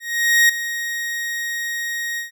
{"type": "tone with ADSR envelope", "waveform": "40% pulse", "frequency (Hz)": 1877, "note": "A#6", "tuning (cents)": 11, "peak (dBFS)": -9, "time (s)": [0, 2.31], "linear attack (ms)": 490, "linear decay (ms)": 8, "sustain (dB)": -13, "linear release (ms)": 130, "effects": []}